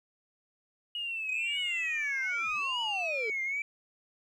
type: linear sweep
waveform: sine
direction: down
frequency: 2900 to 414 Hz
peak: -32 dBFS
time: 0.95-3.3 s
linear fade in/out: 2 ms
type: tone with vibrato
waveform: sine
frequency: 2489 Hz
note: D#7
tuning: in tune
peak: -29 dBFS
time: 1.29-3.62 s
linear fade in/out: 2 ms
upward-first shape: triangle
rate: 0.82 Hz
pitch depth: 300 cents each way
effects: tanh soft clip ceiling -26 dBFS + 11-bit